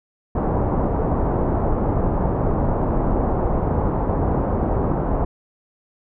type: low-pass noise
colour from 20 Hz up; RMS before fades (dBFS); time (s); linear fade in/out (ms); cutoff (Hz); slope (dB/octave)
pink; -20; 0.35-5.25; 5; 950; 24
effects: none